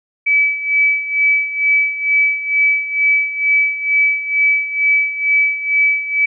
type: tone with tremolo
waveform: sine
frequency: 2295 Hz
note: D7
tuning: 40 cents flat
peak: -9 dBFS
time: 0.26-6.26 s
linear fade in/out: 10 ms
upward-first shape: sine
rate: 2.2 Hz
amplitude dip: 75%
effects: none